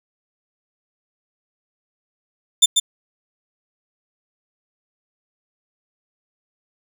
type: tone with echo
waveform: 25% pulse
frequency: 3566 Hz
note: A7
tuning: 22 cents sharp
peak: -4 dBFS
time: 2.62-2.66 s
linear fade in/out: 10 ms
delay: 140 ms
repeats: 1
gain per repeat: -5 dB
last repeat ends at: 2.8 s
effects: none